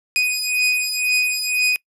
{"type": "beating tone pair", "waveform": "sawtooth", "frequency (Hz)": [2489, 2491], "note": ["D#7", "D#7"], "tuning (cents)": [0, 1], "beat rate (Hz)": 2, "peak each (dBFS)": -17, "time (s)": [0.16, 1.76], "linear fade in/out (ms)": 0, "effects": ["noise-tail reverb RT60 0.1 s tail -24 dB re dry", "low-pass 12000 Hz 12 dB/octave"]}